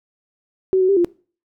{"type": "tone with pitch steps", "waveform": "sine", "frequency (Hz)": [377.4, 372.2, 395.3, 347.7], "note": ["F#4", "F#4", "G4", "F4"], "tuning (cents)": [34, 10, 15, -8], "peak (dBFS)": -12, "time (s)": [0.73, 1.046], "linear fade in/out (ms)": 0, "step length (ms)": 79, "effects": ["noise-tail reverb RT60 0.4 s tail -22 dB re dry"]}